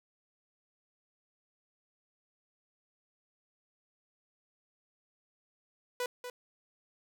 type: tone with echo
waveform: sawtooth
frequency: 493.9 Hz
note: B4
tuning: in tune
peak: -28 dBFS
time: 6-6.06 s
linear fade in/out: 2 ms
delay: 240 ms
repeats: 1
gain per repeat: -8 dB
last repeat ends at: 6.3 s
effects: none